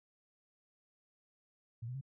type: tone with pitch steps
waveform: sine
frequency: 115.4 / 125.12 / 135.66 Hz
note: A#2 / B2 / C#3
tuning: -17 / +23 / -37 cents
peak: -39 dBFS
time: 1.82-2.012 s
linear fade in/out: 10 ms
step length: 64 ms
effects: none